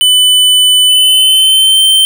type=tone with pitch glide; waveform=square; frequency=3000 to 3109 Hz; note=F#7 to G7; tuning=+23 to -15 cents; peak=-5 dBFS; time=0.01-2.05 s; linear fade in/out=0 ms; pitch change=+62 cents; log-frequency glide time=0.87-1.79 s; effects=none